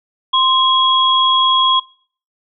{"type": "tone pair together", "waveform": "sine", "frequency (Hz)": [1045, 3312], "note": ["C6", "G#7"], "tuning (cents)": [-2, -5], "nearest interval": "octave + minor sixth", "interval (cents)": 1997, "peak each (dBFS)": -13, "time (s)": [0.33, 1.8], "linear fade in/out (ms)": 10, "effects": ["noise-tail reverb RT60 0.5 s tail -23 dB re dry"]}